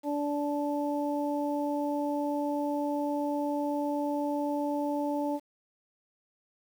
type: harmonic tone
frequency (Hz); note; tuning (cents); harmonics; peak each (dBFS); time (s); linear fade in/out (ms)
290.7; D4; -18; 1 / 2 / 3; -30 / -33 / -35; 0.03-5.4; 50
effects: 9-bit